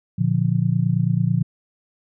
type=chord; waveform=sine; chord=Bb major; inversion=none; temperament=just; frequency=116.54 / 145.68 / 174.81 Hz; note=Bb2 / D3 / F3; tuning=0 / -14 / +2 cents; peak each=-21 dBFS; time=0.18-1.43 s; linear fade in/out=10 ms; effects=none

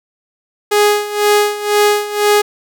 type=tone with tremolo; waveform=sawtooth; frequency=415.3 Hz; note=G#4; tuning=in tune; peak=-4 dBFS; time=0.71-2.42 s; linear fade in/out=10 ms; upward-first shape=sine; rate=2 Hz; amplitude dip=80%; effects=none

